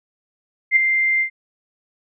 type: tone with ADSR envelope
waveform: sine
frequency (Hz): 2093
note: C7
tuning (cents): 0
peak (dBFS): -8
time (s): 0.71-1.3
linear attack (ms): 53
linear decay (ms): 8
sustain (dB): -7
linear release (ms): 92
effects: none